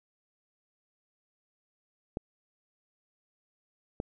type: clicks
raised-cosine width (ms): 2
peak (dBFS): -19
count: 2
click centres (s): 2.171 / 4.001
effects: none